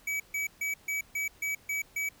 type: tone bursts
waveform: square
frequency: 2282 Hz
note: C#7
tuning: 50 cents sharp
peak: -30 dBFS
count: 8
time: 0.07-2.09 s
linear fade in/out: 5 ms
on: 130 ms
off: 140 ms
effects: pink hiss -59 dBFS RMS until 2.2 s